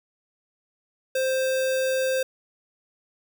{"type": "tone with sample-and-hold", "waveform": "sine", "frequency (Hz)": 523.3, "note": "C5", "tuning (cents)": 0, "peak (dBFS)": -21, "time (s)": [1.15, 2.23], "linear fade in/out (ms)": 5, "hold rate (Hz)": 2100, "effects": []}